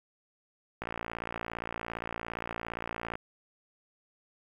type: click train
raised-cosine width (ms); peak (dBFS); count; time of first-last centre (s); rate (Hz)
0.5; -20; 135; 0.82-3.154; 57.4
effects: 9-bit